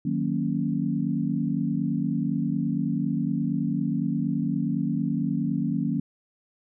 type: chord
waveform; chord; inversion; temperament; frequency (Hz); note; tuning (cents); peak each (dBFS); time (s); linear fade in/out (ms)
sine; D# minor seventh; none; equal; 155.56 / 185 / 233.1 / 277.2; D#3 / F#3 / A#3 / C#4; 0 / 0 / 0 / 0; -29 / -29 / -28 / -29; 0.05-6; 5
effects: none